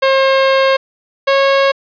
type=tone pair in turn; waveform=sawtooth; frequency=536 / 547.9 Hz; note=C5 / C#5; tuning=+42 / -20 cents; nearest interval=unison; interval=38 cents; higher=second; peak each=-5 dBFS; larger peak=neither; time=0.02-0.77 / 1.27-1.72 s; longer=first; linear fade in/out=10 ms; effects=resampled to 11025 Hz + 7-bit